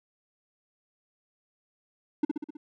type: tone with echo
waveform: triangle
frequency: 298.8 Hz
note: D4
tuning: 30 cents sharp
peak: -18 dBFS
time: 2.23-2.25 s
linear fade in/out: 5 ms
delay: 64 ms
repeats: 5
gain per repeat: -4 dB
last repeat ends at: 2.57 s
effects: none

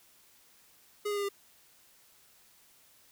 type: tone with pitch steps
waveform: square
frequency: 415.3 / 410.1 / 404.9 / 399.8 Hz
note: G#4 / G#4 / G#4 / G4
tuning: 0 / -22 / -44 / +34 cents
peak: -31 dBFS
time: 1.05-1.29 s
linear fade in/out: 10 ms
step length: 60 ms
effects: white hiss -62 dBFS RMS until 3.11 s

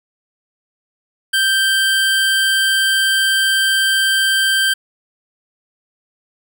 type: tone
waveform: 25% pulse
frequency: 1568 Hz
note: G6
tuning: in tune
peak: -9 dBFS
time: 1.33-4.74 s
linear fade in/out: 10 ms
effects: none

